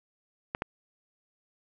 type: clicks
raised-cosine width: 0.5 ms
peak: -15 dBFS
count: 2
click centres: 0.549 / 0.621 s
effects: none